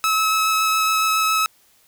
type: tone with vibrato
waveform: sawtooth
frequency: 1293 Hz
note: E6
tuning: 34 cents flat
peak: -13 dBFS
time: 0.04-1.46 s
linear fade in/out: 0 ms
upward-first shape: triangle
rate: 7.2 Hz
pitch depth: 11 cents each way
effects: white hiss -57 dBFS RMS until 1.87 s